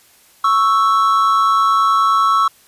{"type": "tone pair together", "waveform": "triangle", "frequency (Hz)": [1108.7, 1318.2], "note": ["C#6", "E6"], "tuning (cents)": [0, 0], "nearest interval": "minor third", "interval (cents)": 300, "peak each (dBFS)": -12, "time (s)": [0.44, 2.48], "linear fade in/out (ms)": 5, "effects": ["white hiss -50 dBFS RMS until 2.67 s", "resampled to 32000 Hz"]}